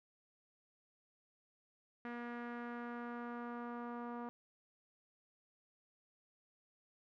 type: tone with low-pass filter sweep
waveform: sawtooth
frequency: 239 Hz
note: A#3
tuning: 43 cents sharp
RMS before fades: -45 dBFS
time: 2.05-4.29 s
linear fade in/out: 0 ms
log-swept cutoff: 1800 to 1100 Hz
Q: 2.3
effects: none